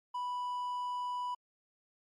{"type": "tone", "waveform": "triangle", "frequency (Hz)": 987, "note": "B5", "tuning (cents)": -1, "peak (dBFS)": -32, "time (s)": [0.14, 1.35], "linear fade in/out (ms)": 10, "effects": ["MP3 48 kbps"]}